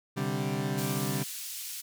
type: chord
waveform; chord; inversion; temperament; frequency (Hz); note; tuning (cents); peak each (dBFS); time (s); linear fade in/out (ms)
30% pulse; C suspended second; none; equal; 130.81 / 146.83 / 196; C3 / D3 / G3; 0 / 0 / 0; -31; 0.16-1.24; 20
type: band-pass noise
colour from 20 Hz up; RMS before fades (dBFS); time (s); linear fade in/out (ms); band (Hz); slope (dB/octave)
white; -39; 0.77-1.82; 20; 3000 to 16000; 12
effects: none